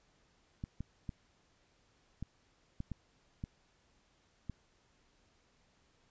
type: clicks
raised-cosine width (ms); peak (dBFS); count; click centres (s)
5; -27; 8; 0.639 / 0.806 / 1.092 / 2.226 / 2.804 / 2.917 / 3.439 / 4.497
effects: pink hiss -71 dBFS RMS until 6.1 s + resampled to 16000 Hz